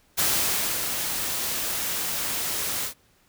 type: noise with ADSR envelope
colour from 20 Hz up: white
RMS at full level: -22 dBFS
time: 0.17-2.94 s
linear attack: 22 ms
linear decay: 610 ms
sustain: -6 dB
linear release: 100 ms
effects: pink hiss -62 dBFS RMS until 3.28 s